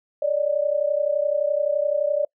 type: tone pair together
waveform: sine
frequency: 570 / 601.7 Hz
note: C#5 / D5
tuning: +48 / +42 cents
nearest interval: minor second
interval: 94 cents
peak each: -22 dBFS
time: 0.22-2.25 s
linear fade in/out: 5 ms
effects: noise-tail reverb RT60 0.1 s tail -26 dB re dry